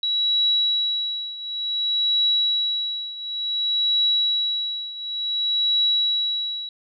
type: tone with tremolo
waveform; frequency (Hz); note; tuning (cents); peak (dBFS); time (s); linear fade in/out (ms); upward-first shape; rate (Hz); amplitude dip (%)
sine; 3900; B7; -23; -16; 0.03-6.69; 2; triangle; 0.56; 85
effects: none